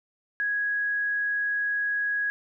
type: tone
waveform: sine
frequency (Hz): 1661.2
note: G#6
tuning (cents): 0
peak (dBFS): -24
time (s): 0.4-2.3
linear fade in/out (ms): 0
effects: none